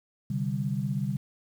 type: chord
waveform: sine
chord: C suspended second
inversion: none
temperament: just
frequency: 130.81 / 147.16 / 196.22 Hz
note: C3 / D3 / G3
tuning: 0 / +4 / +2 cents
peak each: -31 dBFS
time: 0.3-1.17 s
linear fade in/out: 5 ms
effects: 9-bit